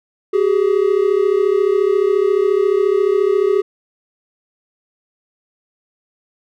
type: tone pair together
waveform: triangle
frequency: 380.9 / 415.2 Hz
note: G4 / G#4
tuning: -50 / 0 cents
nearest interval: minor second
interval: 150 cents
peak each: -13 dBFS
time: 0.33-3.62 s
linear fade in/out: 10 ms
effects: none